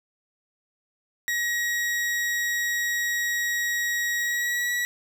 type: tone with pitch glide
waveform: 40% pulse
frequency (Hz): 1900 to 1932.1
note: A#6 to B6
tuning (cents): +33 to -38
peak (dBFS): -23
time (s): 1.28-4.85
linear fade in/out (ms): 0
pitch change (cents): +29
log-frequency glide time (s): 4.19-4.71
effects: none